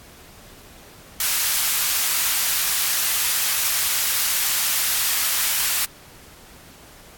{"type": "high-pass noise", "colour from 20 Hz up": "white", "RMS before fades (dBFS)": -21, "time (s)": [1.2, 5.85], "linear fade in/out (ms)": 2, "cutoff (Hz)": 1100, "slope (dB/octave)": 12, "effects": ["pink hiss -46 dBFS RMS until 7.17 s", "AAC 64 kbps"]}